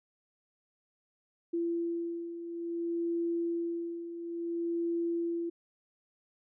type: beating tone pair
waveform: sine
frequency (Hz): 338.4 / 338.98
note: E4 / E4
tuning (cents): +45 / +48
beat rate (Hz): 0.58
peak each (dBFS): -38 / -32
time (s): 1.53-5.5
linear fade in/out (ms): 10
effects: none